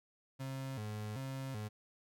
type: tone with vibrato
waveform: 35% pulse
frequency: 119.3 Hz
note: A#2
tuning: 41 cents sharp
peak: -38 dBFS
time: 0.39-1.69 s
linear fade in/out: 20 ms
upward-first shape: square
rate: 1.3 Hz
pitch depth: 200 cents each way
effects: none